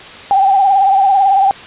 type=tone with vibrato; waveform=sine; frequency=784 Hz; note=G5; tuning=in tune; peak=-7 dBFS; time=0.31-1.51 s; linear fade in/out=0 ms; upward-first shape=triangle; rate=18 Hz; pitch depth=70 cents each way; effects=white hiss -32 dBFS RMS until 1.66 s + resampled to 8000 Hz